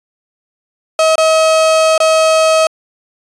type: tone with dropouts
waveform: 35% pulse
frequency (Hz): 638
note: D#5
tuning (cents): +43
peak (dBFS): -6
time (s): 0.99-2.67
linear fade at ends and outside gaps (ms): 2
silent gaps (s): 1.156-1.18 / 1.979-2.002
effects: resampled to 22050 Hz